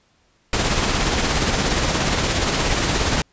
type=noise with tremolo; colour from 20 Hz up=pink; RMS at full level=-18 dBFS; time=0.53-3.22 s; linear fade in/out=2 ms; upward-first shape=sine; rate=17 Hz; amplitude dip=35%; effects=pink hiss -61 dBFS RMS until 3.32 s + resampled to 16000 Hz